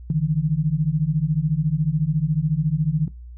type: beating tone pair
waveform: sine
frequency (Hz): 146.83 / 160.83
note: D3 / E3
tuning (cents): 0 / -42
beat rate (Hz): 14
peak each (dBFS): -21 / -21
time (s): 0.1-3.08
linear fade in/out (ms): 2
effects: noise-tail reverb RT60 0.2 s tail -20 dB re dry + added 60 Hz sine -36 dBFS peak until 3.37 s